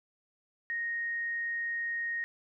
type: tone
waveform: sine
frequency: 1864.7 Hz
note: A#6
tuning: in tune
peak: -31 dBFS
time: 0.7-2.24 s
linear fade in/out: 0 ms
effects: none